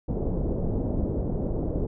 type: low-pass noise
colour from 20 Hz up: pink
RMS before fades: -27 dBFS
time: 0.08-1.87 s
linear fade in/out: 10 ms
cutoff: 550 Hz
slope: 24 dB/octave
effects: none